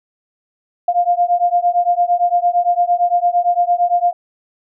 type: beating tone pair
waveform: sine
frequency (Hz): 698.5 / 707.3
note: F5 / F5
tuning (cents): 0 / +22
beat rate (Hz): 8.8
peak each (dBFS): -15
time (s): 0.88-4.13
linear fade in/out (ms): 5
effects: none